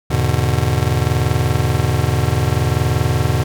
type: chord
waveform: square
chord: E dominant seventh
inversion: none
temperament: just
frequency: 82.41 / 103.01 / 123.61 / 148.33 Hz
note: E2 / G#2 / B2 / D3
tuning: 0 / -14 / +2 / +18 cents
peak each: -21 / -21 / -19 / -22 dBFS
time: 0.1-3.44 s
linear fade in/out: 10 ms
effects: none